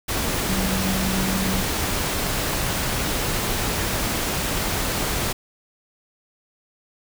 sine tone in noise, 190.4 Hz, F#3, 50 cents sharp, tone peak -24 dBFS, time 0.48-1.62 s, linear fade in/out 10 ms, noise pink, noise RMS -24 dBFS, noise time 0.08-5.33 s, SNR -3 dB, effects none

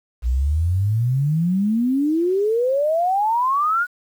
sine exponential sweep, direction up, 57.7 to 1480 Hz, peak -16 dBFS, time 0.22-3.87 s, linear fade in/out 50 ms, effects 8-bit

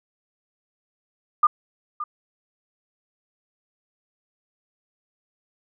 sine tone with echo, 1209 Hz, D6, 50 cents sharp, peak -12 dBFS, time 1.43-1.47 s, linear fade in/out 5 ms, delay 570 ms, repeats 1, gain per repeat -14 dB, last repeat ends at 2.04 s, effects none

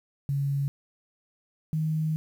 sine tone pair in turn, 140 / 156.78 Hz, C#3 / D#3, +18 / +13 cents, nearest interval major second, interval 195 cents, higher second, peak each -24 dBFS, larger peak neither, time 0.29-0.68 / 1.73-2.16 s, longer second, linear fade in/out 0 ms, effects 9-bit

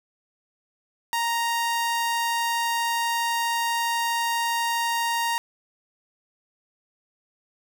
sawtooth tone, 932.3 Hz, A#5, in tune, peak -19 dBFS, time 1.13-5.38 s, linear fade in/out 0 ms, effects none

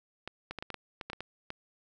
clicks, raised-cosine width 0.3 ms, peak -22 dBFS, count 11, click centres 0.276 / 0.51 / 0.587 / 0.625 / 0.703 / 0.743 / 1.012 / 1.1 / 1.132 / 1.206 / 1.504 s, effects none

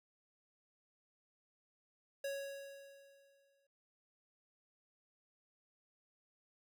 square tone with exponential decay, 554.4 Hz, C#5, in tune, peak -38 dBFS, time 2.24-3.67 s, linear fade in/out 5 ms, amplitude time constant 310 ms, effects none

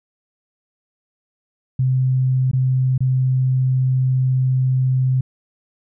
sine tone with dropouts, 129.6 Hz, C3, 16 cents flat, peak -14 dBFS, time 1.79-5.21 s, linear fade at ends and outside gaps 5 ms, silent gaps 2.514-2.532 / 2.979-3.005 s, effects none

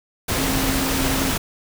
sine tone in noise, 267.6 Hz, C4, 39 cents sharp, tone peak -24 dBFS, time 0.37-1.31 s, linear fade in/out 10 ms, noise pink, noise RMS -22 dBFS, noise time 0.28-1.38 s, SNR -5 dB, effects none

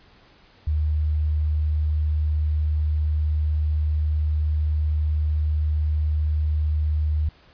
sine tone, 76.3 Hz, D#2, 33 cents flat, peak -19 dBFS, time 0.67-7.29 s, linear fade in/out 5 ms, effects pink hiss -54 dBFS RMS until 7.53 s + resampled to 11025 Hz

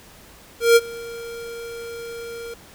square tone with ADSR envelope, 466.2 Hz, A#4, in tune, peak -9 dBFS, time 0.6-2.54 s, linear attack 160 ms, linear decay 38 ms, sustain -23 dB, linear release 4 ms, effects pink hiss -47 dBFS RMS until 2.74 s

